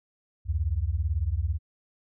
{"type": "beating tone pair", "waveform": "sine", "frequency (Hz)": [69.3, 87.3], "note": ["C#2", "F2"], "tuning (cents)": [0, 0], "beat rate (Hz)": 18, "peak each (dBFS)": -27, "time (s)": [0.45, 1.59], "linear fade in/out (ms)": 50, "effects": []}